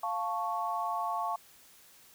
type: chord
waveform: sine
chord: F augmented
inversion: none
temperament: equal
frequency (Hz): 698.5 / 880 / 1108.7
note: F5 / A5 / C#6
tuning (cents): 0 / 0 / 0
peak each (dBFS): -35 / -35 / -34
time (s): 0.03-1.36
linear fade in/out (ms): 5
effects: white hiss -58 dBFS RMS until 2.14 s